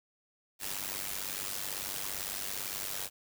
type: noise with amplitude modulation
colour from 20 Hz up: white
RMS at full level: -34 dBFS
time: 0.59-3.1 s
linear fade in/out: 50 ms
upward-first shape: sine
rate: 97.8 Hz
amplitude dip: 80%
effects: none